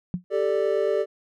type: tone with exponential decay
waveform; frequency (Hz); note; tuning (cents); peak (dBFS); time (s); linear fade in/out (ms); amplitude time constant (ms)
sine; 179; F3; +43; -19; 0.14-0.24; 0; 20
type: chord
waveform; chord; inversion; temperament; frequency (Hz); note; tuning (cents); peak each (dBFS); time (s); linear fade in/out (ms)
triangle; G suspended second; none; just; 392 / 441 / 588; G4 / A4 / D5; 0 / +4 / +2; -23; 0.3-1.06; 50
effects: none